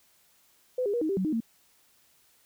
sine tone with pitch steps, 505 / 406.6 / 477.8 / 313.3 / 392.4 / 187.9 / 310.1 / 227.6 Hz, B4 / G#4 / A#4 / D#4 / G4 / F#3 / D#4 / A#3, +39 / -37 / +43 / +12 / +2 / +27 / -6 / -41 cents, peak -25 dBFS, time 0.78-1.404 s, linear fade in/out 5 ms, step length 78 ms, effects white hiss -64 dBFS RMS until 2.45 s

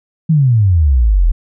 sine exponential sweep, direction down, 166.8 to 38.5 Hz, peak -7 dBFS, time 0.29-1.32 s, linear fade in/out 10 ms, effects none

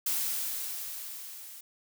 blue noise with level ramp, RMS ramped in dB -29 to -47 dBFS, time 0.06-1.61 s, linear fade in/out 5 ms, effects none

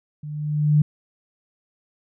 sine tone with level ramp, 149.8 Hz, D3, 35 cents sharp, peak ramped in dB -31 to -11 dBFS, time 0.23-0.82 s, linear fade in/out 5 ms, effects none

